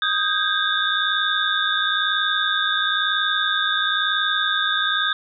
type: tone cluster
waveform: sine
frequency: 1250 / 1564 / 1625 / 3498 / 3689 Hz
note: D#6 / G6 / G#6 / A7 / A#7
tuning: +8 / -4 / -38 / -11 / -19 cents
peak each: -25 dBFS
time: 0.02-5.13 s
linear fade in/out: 2 ms
effects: none